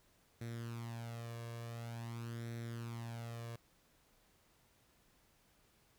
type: tone with flanger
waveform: sawtooth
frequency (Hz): 116.54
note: A#2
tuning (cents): 0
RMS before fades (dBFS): -45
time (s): 0.41-3.56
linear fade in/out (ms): 5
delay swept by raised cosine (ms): 0.51 to 1.81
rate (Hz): 0.47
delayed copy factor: +0.65
effects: pink hiss -71 dBFS RMS until 5.98 s